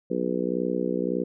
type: harmonic tone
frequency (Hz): 61.74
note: B1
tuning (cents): 0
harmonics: 3 / 4 / 5 / 6 / 7 / 8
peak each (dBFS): -31 / -31 / -31 / -31 / -31 / -31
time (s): 0.1-1.24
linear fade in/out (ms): 10
effects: none